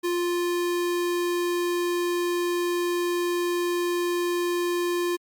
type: tone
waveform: square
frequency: 350 Hz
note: F4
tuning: 4 cents sharp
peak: -24 dBFS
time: 0.03-5.17 s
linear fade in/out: 20 ms
effects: Opus 48 kbps